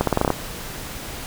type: accelerating click train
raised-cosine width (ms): 1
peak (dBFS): -3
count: 8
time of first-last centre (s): 0.01-0.303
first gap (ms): 63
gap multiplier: 0.86
effects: pink hiss -33 dBFS RMS until 1.26 s